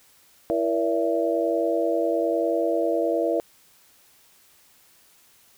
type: tone cluster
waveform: sine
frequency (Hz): 333.7 / 474.9 / 576 / 666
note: E4 / A#4 / D5 / E5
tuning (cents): +21 / +32 / -34 / +18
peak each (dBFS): -26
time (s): 0.5-3.4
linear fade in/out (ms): 0
effects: white hiss -57 dBFS RMS until 5.57 s